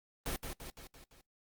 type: noise with echo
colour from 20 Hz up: pink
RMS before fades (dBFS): -36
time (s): 0.26-0.36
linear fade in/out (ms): 0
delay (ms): 170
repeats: 5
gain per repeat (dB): -5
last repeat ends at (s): 1.21
effects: noise-tail reverb RT60 0.2 s tail -26 dB re dry + Opus 24 kbps